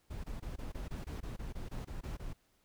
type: noise bursts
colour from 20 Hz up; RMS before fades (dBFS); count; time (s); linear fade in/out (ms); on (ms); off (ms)
brown; -41; 14; 0.1-2.333; 10; 140; 21
effects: pink hiss -73 dBFS RMS until 2.64 s